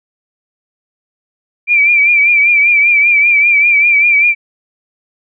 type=tone with vibrato; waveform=sine; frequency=2349 Hz; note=D7; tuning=in tune; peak=-6 dBFS; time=1.67-4.35 s; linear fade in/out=50 ms; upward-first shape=triangle; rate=5.1 Hz; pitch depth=71 cents each way; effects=none